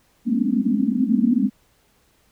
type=band-pass noise; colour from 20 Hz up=pink; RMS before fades=-19 dBFS; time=0.25-1.5 s; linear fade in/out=50 ms; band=200 to 280 Hz; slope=96 dB/octave; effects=pink hiss -61 dBFS RMS until 2.31 s